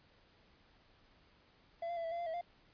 triangle tone with pitch steps, 675 / 691 / 670 / 658 / 684 / 691 / 647 / 697 Hz, E5 / F5 / E5 / E5 / F5 / F5 / E5 / F5, +41 / -19 / +28 / -3 / -36 / -19 / -32 / -4 cents, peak -35 dBFS, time 1.82-2.412 s, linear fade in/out 5 ms, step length 74 ms, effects pink hiss -67 dBFS RMS until 2.73 s + resampled to 11025 Hz

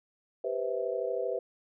sine chord, C major seventh, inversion second, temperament just, 392.4 / 490.5 / 523.3 / 654.1 Hz, G4 / B4 / C5 / E5, +2 / -12 / 0 / -14 cents, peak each -36 / -33 / -35 / -36 dBFS, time 0.44-1.39 s, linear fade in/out 5 ms, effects none

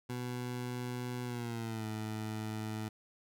20% pulse tone with pitch glide, 123.6 to 108.85 Hz, B2 to A2, +2 to -18 cents, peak -32 dBFS, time 0.09-2.89 s, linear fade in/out 10 ms, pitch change -220 cents, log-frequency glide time 1.24-1.87 s, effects none

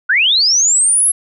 sine linear sweep, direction up, 1400 to 11175 Hz, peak -9 dBFS, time 0.09-1.12 s, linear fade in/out 10 ms, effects none

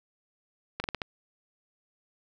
slowing click train, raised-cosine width 0.3 ms, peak -15 dBFS, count 5, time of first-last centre 0.8-1.018 s, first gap 40 ms, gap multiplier 1.21, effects none

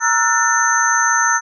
sine tone cluster, 933 / 1323 / 1449 / 1793 / 6230 Hz, A#5 / E6 / F#6 / A6 / G8, +1 / +6 / -37 / +32 / -12 cents, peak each -19 dBFS, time 0-1.41 s, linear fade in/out 50 ms, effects none

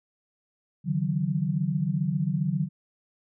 sine tone cluster, 143.9 / 159.1 / 186.3 Hz, D3 / D#3 / F#3, -35 / +39 / +12 cents, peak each -28 dBFS, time 0.84-2.69 s, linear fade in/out 50 ms, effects none

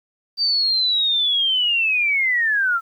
sine linear sweep, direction down, 4674 to 1318.5 Hz, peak -16 dBFS, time 0.37-2.81 s, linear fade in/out 50 ms, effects 9-bit

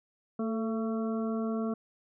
harmonic tone with a mistuned harmonic, 224.5 Hz, A3, 35 cents sharp, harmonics 1 / 2 / 3 / 5 / 6, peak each -30 / -36 / -40 / -44 / -46 dBFS, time 0.39-1.74 s, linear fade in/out 5 ms, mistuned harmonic 2, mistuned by -36 cents, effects none

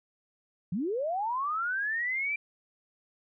sine linear sweep, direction up, 154.3 to 2368 Hz, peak -28 dBFS, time 0.72-2.36 s, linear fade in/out 5 ms, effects none

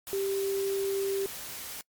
sine tone in noise, 392.1 Hz, G4, in tune, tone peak -27 dBFS, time 0.13-1.26 s, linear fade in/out 0 ms, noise white, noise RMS -40 dBFS, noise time 0.07-1.81 s, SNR +10 dB, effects noise-tail reverb RT60 0.1 s tail -25 dB re dry + MP3 96 kbps

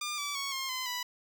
10% pulse tone with pitch steps, 1201 / 1154.7 / 1110.3 / 1067.5 / 1026.4 / 986.9 Hz, D6 / D6 / C#6 / C6 / C6 / B5, +38 / -30 / +2 / +34 / -34 / -2 cents, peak -25 dBFS, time 0.01-1.03 s, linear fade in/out 5 ms, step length 170 ms, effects none

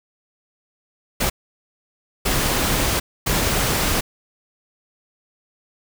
pink noise bursts at uneven times, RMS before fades -20 dBFS, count 3, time 1.2-1.3 / 2.25-3 / 3.26-4.01 s, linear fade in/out 10 ms, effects none

